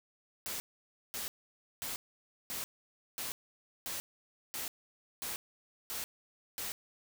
white noise bursts, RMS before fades -39 dBFS, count 10, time 0.46-6.72 s, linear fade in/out 0 ms, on 140 ms, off 540 ms, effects none

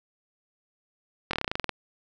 slowing click train, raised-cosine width 0.3 ms, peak -11 dBFS, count 12, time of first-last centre 1.31-1.693 s, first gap 23 ms, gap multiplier 1.08, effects none

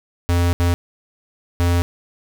square tone bursts at uneven times, 86.9 Hz, F2, 8 cents flat, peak -15 dBFS, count 3, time 0.29-0.53 / 0.6-0.74 / 1.6-1.82 s, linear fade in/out 0 ms, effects none

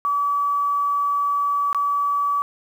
sine tone with dropouts, 1146 Hz, D6, 43 cents flat, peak -18 dBFS, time 0.05-2.42 s, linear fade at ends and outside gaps 0 ms, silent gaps 1.729-1.747 s, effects 8-bit

